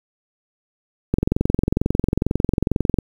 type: click train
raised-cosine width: 3 ms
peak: -4 dBFS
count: 42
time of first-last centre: 1.14-2.987 s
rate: 22.2 Hz
effects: 7-bit